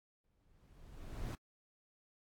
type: noise with exponential growth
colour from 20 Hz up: brown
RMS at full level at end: -38 dBFS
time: 0.24-1.35 s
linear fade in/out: 1 ms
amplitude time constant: 240 ms
effects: AAC 64 kbps